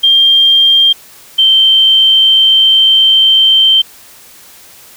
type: tone pair in turn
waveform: sine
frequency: 3190 / 3123 Hz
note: G7 / G7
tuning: +30 / -7 cents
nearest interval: unison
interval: 37 cents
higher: first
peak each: -4 dBFS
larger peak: neither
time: 0.03-0.93 / 1.38-3.82 s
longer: second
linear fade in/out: 10 ms
effects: white hiss -38 dBFS RMS until 4.96 s